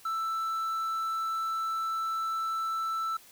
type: tone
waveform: triangle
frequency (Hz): 1325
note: E6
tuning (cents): +9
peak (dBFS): -27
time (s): 0.05-3.17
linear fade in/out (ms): 5
effects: white hiss -55 dBFS RMS until 3.31 s